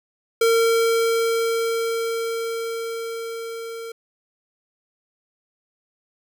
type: tone with level ramp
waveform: square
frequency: 457.6 Hz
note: A#4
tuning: 32 cents flat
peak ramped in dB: -15 to -32 dBFS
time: 0.41-3.92 s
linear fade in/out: 5 ms
effects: none